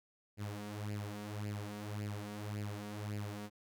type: tone with flanger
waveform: sawtooth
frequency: 103.9 Hz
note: G#2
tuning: 1 cent sharp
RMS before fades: -42 dBFS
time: 0.37-3.5 s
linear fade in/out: 50 ms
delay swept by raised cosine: 0.41 to 4.31 ms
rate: 1.8 Hz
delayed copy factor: +0.7
effects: none